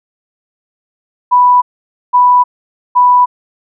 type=tone bursts; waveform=sine; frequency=987.8 Hz; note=B5; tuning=in tune; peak=-4 dBFS; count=3; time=1.31-3.26 s; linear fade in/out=20 ms; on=310 ms; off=510 ms; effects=none